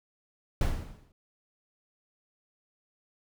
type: noise with exponential decay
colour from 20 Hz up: brown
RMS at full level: -23 dBFS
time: 0.61-1.12 s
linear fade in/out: 2 ms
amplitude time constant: 110 ms
effects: none